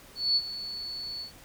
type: tone with ADSR envelope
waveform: sine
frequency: 4435 Hz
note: C#8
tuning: in tune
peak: -20 dBFS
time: 0.15-1.32 s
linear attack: 210 ms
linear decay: 48 ms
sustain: -14 dB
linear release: 110 ms
effects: pink hiss -52 dBFS RMS until 1.44 s